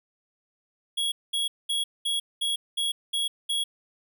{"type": "tone bursts", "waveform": "square", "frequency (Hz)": 3326, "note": "G#7", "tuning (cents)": 2, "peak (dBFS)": -25, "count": 8, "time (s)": [0.97, 3.64], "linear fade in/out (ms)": 10, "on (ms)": 150, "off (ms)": 210, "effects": []}